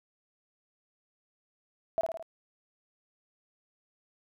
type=tone with echo; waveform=sine; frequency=659.3 Hz; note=E5; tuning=in tune; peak=-24 dBFS; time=1.98-2.01 s; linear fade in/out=0 ms; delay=54 ms; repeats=4; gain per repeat=-4 dB; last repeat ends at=2.226 s; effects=none